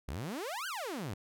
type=exponential two-way sweep; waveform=sawtooth; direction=up then down; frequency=57.2 to 1622 to 86.3 Hz; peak=-33 dBFS; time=0.08-1.14 s; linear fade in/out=5 ms; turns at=0.67 s; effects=none